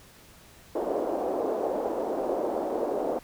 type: band-pass noise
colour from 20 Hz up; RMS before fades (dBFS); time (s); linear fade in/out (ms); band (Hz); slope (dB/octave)
white; -29; 0.75-3.19; 5; 310 to 660; 24
effects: pink hiss -53 dBFS RMS until 3.23 s